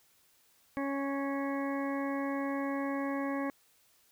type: harmonic tone with a mistuned harmonic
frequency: 277.2 Hz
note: C#4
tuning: in tune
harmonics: 1 / 2 / 3 / 4 / 6 / 7 / 8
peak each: -33 / -38 / -43 / -41 / -45 / -47 / -48 dBFS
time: 0.77-3.5 s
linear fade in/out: 0 ms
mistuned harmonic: 8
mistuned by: -20 cents
effects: white hiss -67 dBFS RMS until 4.11 s